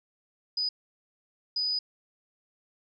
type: tone bursts at uneven times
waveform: sine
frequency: 4973 Hz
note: D#8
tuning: 2 cents flat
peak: -26 dBFS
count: 2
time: 0.57-0.69 / 1.56-1.79 s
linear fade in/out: 5 ms
effects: none